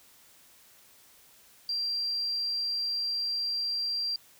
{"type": "tone", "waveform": "sine", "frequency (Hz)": 4732, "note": "D8", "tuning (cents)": 12, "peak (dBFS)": -28, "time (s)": [1.69, 4.16], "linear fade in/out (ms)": 2, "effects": ["white hiss -58 dBFS RMS until 4.39 s"]}